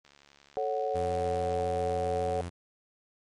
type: click train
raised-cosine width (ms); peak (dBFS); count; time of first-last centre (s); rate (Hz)
0.2; -38; 107; 0.05-1.541; 71.1
type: chord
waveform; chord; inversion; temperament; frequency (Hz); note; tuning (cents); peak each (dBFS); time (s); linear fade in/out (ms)
sine; F# minor; first; equal; 440 / 554.4 / 740; A4 / C#5 / F#5; 0 / 0 / 0; -32; 0.57-2.41; 0
type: tone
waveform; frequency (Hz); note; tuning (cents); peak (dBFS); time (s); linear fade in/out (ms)
sawtooth; 87.31; F2; 0; -31; 0.94-2.5; 20
effects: MP3 48 kbps